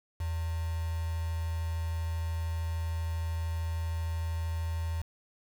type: tone with quantisation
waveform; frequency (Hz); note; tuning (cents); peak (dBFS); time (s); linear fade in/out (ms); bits
sine; 82.41; E2; 0; -30; 0.2-5.02; 5; 7
effects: none